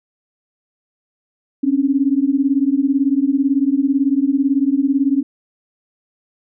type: beating tone pair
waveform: sine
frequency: 266.6 / 284.6 Hz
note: C4 / C#4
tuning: +33 / +46 cents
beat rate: 18 Hz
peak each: -16 dBFS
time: 1.63-5.23 s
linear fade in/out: 10 ms
effects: none